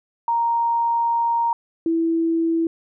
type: tone pair in turn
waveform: sine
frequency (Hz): 932.3 / 329.6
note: A#5 / E4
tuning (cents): 0 / 0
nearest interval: octave + tritone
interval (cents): 1800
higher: first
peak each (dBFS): -17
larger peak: neither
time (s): 0.28-1.53 / 1.86-2.67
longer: first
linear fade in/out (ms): 2
effects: none